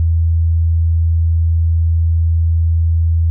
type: tone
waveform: sine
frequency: 82.41 Hz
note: E2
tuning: in tune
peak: -10 dBFS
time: 0-3.3 s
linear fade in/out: 0 ms
effects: none